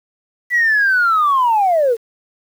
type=linear sweep; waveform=sine; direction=down; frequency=1975.5 to 433.1 Hz; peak=-10 dBFS; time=0.5-1.97 s; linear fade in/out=50 ms; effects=tanh soft clip ceiling -7 dBFS + 7-bit